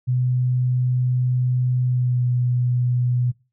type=tone with pitch glide; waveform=sine; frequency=125.7 to 123.54 Hz; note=B2 to B2; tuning=+31 to +1 cents; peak=-17 dBFS; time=0.07-3.32 s; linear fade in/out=20 ms; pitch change=-30 cents; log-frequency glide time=1.85-2.25 s; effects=noise-tail reverb RT60 0.3 s tail -22 dB re dry